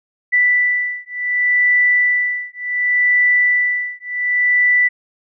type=beating tone pair; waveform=sine; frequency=1975.5 / 1976.18 Hz; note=B6 / B6; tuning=0 / +1 cents; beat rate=0.68 Hz; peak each=-16 dBFS; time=0.32-4.89 s; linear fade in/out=20 ms; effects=none